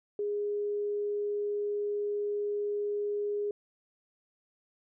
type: tone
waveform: sine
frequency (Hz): 412.3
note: G#4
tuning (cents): -13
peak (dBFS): -29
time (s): 0.19-3.51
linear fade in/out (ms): 2
effects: none